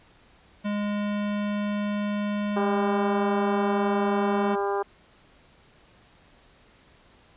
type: tone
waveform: square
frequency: 206.2 Hz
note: G#3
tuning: 12 cents flat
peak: -26 dBFS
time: 0.64-4.56 s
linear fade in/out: 20 ms
type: harmonic tone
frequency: 200 Hz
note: G3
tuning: 35 cents sharp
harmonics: 2 / 3 / 4 / 5 / 6 / 7 / 8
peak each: -26 / -36 / -30 / -33 / -35 / -41 / -42 dBFS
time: 2.56-4.83 s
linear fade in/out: 10 ms
effects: pink hiss -57 dBFS RMS until 7.36 s + resampled to 8000 Hz